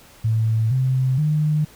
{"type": "tone with pitch steps", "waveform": "sine", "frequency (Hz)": [111.4, 130.2, 152.18], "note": ["A2", "C3", "D#3"], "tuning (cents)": [22, -8, -38], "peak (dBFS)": -16, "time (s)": [0.24, 1.65], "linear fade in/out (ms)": 10, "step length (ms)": 470, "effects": ["pink hiss -48 dBFS RMS until 1.75 s"]}